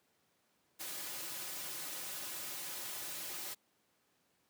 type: noise with comb filter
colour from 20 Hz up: white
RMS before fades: -43 dBFS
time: 0.79-3.55 s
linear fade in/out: 20 ms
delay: 4.4 ms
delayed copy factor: -0.55
effects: pink hiss -75 dBFS RMS until 4.49 s + high-pass 150 Hz 12 dB/octave